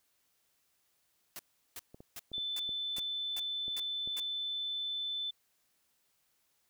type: noise bursts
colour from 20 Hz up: white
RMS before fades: -44 dBFS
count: 8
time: 1.36-4.198 s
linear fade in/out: 0 ms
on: 31 ms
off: 370 ms
type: clicks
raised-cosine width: 2 ms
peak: -37 dBFS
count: 8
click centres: 1.945 / 2.005 / 2.317 / 2.381 / 2.692 / 2.984 / 3.681 / 4.075 s
type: tone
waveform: sine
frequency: 3520 Hz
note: A7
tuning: in tune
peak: -34 dBFS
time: 2.33-5.31 s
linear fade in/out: 10 ms
effects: white hiss -75 dBFS RMS until 6.69 s